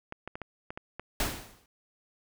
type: clicks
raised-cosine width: 0.5 ms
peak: -23 dBFS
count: 7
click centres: 0.124 / 0.276 / 0.355 / 0.417 / 0.705 / 0.775 / 0.996 s
type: noise with exponential decay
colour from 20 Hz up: pink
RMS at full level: -27 dBFS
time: 1.2-1.66 s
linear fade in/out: 2 ms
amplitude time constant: 98 ms
effects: none